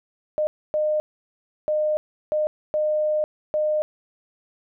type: tone bursts at uneven times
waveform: sine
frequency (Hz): 610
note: D#5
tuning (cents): -34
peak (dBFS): -19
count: 6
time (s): 0.38-0.47 / 0.74-1 / 1.68-1.97 / 2.32-2.47 / 2.74-3.24 / 3.54-3.82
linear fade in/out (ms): 0
effects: none